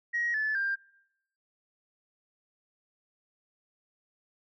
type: tone with pitch steps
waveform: sine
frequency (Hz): 1893 / 1735.9 / 1591.8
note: A#6 / A6 / G6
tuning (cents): +26 / -24 / +26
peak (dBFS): -26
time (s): 0.13-0.76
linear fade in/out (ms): 20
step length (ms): 210
effects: noise-tail reverb RT60 0.8 s tail -25 dB re dry + tanh soft clip ceiling -22 dBFS